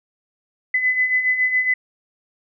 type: beating tone pair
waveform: sine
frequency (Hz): 2007 / 2014.2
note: B6 / B6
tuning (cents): +27 / +34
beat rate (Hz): 7.2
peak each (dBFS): -24 / -17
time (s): 0.74-1.74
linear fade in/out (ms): 5
effects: none